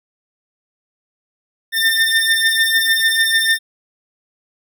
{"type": "beating tone pair", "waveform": "25% pulse", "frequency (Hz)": [1801, 1807.7], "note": ["A6", "A6"], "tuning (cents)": [40, 46], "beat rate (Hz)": 6.7, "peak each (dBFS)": [-11, -14], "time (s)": [1.72, 3.59], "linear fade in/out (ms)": 50, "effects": []}